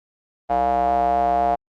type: tone with band-pass filter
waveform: square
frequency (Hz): 64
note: C2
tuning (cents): -38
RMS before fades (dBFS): -19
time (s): 0.49-1.56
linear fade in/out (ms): 20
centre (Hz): 720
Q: 8.5
effects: Opus 24 kbps